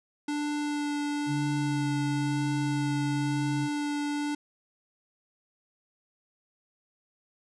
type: tone with vibrato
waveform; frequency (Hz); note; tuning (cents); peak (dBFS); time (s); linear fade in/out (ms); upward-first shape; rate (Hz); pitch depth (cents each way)
square; 293.4; D4; -2; -29; 0.28-4.35; 5; sine; 1; 10
type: tone with pitch glide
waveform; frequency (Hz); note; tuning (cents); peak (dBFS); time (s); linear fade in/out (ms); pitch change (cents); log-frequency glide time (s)
sine; 142.6 to 137.98; C#3 to C#3; +49 to -8; -29; 1.26-3.69; 50; -57; 1.49-1.88
effects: resampled to 22050 Hz